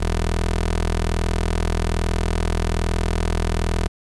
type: tone with notch filter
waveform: 15% pulse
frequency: 41.2 Hz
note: E1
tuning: in tune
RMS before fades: -21 dBFS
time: 0-3.88 s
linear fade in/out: 10 ms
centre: 130 Hz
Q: 1.8
effects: resampled to 24000 Hz + 8-bit